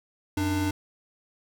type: tone pair together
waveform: square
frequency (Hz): 92.88 / 298.2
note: F#2 / D4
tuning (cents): +7 / +27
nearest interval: octave + minor sixth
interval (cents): 2020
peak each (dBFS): -29 / -27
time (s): 0.37-0.71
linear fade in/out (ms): 5
effects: none